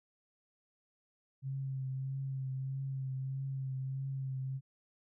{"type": "tone with vibrato", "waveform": "sine", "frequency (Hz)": 133.7, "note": "C3", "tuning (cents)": 38, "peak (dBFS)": -35, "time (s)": [1.42, 4.61], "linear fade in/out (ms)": 50, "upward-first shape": "triangle", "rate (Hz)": 1.6, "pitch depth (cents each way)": 31, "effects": []}